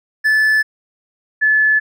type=tone pair in turn; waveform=triangle / sine; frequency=1739 / 1728 Hz; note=A6 / A6; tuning=-21 / -32 cents; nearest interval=unison; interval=11 cents; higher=first; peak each=-9 / -10 dBFS; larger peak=first; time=0.24-0.63 / 1.41-1.8 s; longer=neither; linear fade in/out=20 ms; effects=none